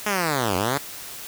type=linear two-way sweep; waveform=5% pulse; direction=down then up; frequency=214.5 to 87.3 to 146.9 Hz; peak=-10 dBFS; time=0.06-0.78 s; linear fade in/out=5 ms; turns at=0.56 s; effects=white hiss -37 dBFS RMS until 1.27 s